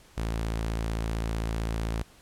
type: tone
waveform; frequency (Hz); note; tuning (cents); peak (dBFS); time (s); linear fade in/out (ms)
sawtooth; 55.6; A1; +19; -24; 0.17-2.03; 10
effects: pink hiss -56 dBFS RMS until 2.21 s + low-pass 12000 Hz 12 dB/octave